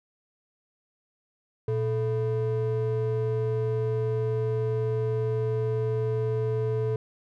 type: ring-modulated tone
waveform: triangle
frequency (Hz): 277.2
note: C#4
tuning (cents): 0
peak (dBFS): -19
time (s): 1.68-6.96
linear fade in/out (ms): 2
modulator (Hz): 159
effects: none